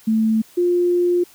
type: tone pair in turn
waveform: sine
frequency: 220.7 / 352.7 Hz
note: A3 / F4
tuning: +5 / +17 cents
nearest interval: minor sixth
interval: 812 cents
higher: second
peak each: -14 dBFS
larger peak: neither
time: 0.07-0.42 / 0.57-1.24 s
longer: second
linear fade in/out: 10 ms
effects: white hiss -49 dBFS RMS until 1.34 s